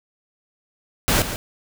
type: noise with echo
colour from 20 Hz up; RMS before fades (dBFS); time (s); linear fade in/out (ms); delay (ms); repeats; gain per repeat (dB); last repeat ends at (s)
pink; -18; 1.08-1.22; 0; 140; 1; -10; 1.36
effects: none